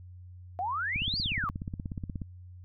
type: exponential two-way sweep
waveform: sine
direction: up then down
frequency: 692 to 4896 to 1104 Hz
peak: -29 dBFS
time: 0.59-1.49 s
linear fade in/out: 0 ms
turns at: 1.19 s
type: click train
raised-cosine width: 5 ms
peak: -23 dBFS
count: 22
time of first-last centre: 0.96-2.217 s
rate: 16.7 Hz
effects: added 90 Hz sine -45 dBFS peak until 2.64 s